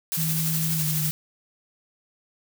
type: noise with tremolo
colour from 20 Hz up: blue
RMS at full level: -26 dBFS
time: 0.12-1.11 s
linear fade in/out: 0 ms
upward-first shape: sine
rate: 12 Hz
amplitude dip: 30%
type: tone with pitch glide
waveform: sine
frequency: 160 to 153.84 Hz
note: D#3 to D#3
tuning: +49 to -19 cents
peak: -25 dBFS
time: 0.17-1.11 s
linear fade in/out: 10 ms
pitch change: -68 cents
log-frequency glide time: 0.77-0.82 s
effects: none